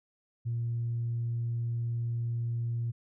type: tone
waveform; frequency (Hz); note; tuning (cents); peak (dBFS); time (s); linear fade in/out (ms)
sine; 117.4; A#2; +13; -28; 0.45-2.92; 20
effects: tanh soft clip ceiling -25 dBFS